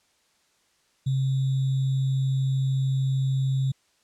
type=tone with sample-and-hold; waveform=sine; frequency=133.4 Hz; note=C3; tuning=34 cents sharp; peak=-21 dBFS; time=1.06-3.72 s; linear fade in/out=10 ms; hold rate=3675 Hz; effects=white hiss -66 dBFS RMS until 4.03 s + low-pass 8000 Hz 12 dB/octave